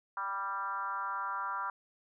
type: tone with frequency modulation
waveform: sine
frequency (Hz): 1179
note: D6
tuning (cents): +6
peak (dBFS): -33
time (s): 0.17-1.7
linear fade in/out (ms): 2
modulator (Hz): 198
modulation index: 1.5
effects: none